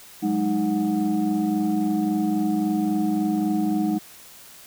sine tone cluster, 185.8 / 209.5 / 311.1 / 734 Hz, F#3 / G#3 / D#4 / F#5, +7 / +15 / 0 / -14 cents, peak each -28 / -23 / -22 / -31 dBFS, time 0.22-3.99 s, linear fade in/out 20 ms, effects tanh soft clip ceiling -13 dBFS + white hiss -46 dBFS RMS until 4.66 s

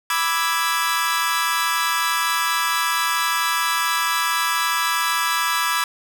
sawtooth chord, E dominant seventh, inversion second, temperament equal, 987.8 / 1174.7 / 1318.5 / 1661.2 Hz, B5 / D6 / E6 / G#6, 0 / 0 / 0 / 0 cents, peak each -21 dBFS, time 0.1-5.84 s, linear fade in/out 2 ms, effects none

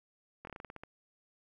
slowing click train, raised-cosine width 0.5 ms, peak -30 dBFS, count 10, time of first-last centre 0.45-0.835 s, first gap 22 ms, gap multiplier 1.16, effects 11-bit

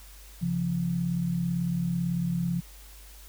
sine tone pair together, 135 / 173.02 Hz, C#3 / F3, -45 / -16 cents, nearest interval major third, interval 429 cents, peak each -32 / -26 dBFS, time 0.41-2.61 s, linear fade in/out 20 ms, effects added 50 Hz sine -47 dBFS peak until 3.28 s + white hiss -52 dBFS RMS until 3.28 s

